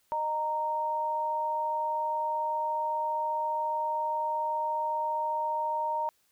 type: tone pair together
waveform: sine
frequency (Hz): 614 / 927.5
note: D#5 / A#5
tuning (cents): -23 / -9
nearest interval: perfect fifth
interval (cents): 714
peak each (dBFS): -35 / -28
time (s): 0.12-6.09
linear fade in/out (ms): 0
effects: white hiss -70 dBFS RMS until 6.31 s